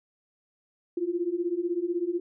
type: beating tone pair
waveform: sine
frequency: 337.9 / 353.9 Hz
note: E4 / F4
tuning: +43 / +23 cents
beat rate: 16 Hz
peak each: -30 / -28 dBFS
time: 0.97-2.2 s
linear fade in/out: 5 ms
effects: none